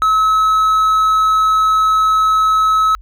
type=tone; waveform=triangle; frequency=1290 Hz; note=E6; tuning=38 cents flat; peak=-8 dBFS; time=0.02-2.95 s; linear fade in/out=0 ms; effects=added 47 Hz sine -35 dBFS peak until 3.01 s